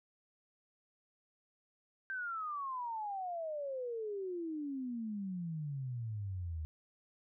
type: exponential sweep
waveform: sine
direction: down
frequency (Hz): 1576 to 76.5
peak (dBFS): -37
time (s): 2.1-6.65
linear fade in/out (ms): 0
effects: none